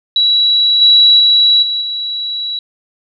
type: tone with level steps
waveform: sine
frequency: 3910 Hz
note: B7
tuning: 18 cents flat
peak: -8 / -4 / -6 / -14 / -17 dBFS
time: 0.16-2.59 s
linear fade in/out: 2 ms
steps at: 0.81 / 1.19 / 1.62 / 1.81 s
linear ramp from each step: 10 ms
effects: none